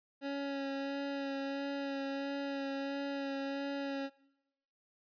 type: tone with vibrato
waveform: 25% pulse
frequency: 277.2 Hz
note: C#4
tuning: in tune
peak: -32 dBFS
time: 0.21-4.1 s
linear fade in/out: 50 ms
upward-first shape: sine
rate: 1.5 Hz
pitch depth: 18 cents each way
effects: noise-tail reverb RT60 1.0 s tail -24 dB re dry + resampled to 11025 Hz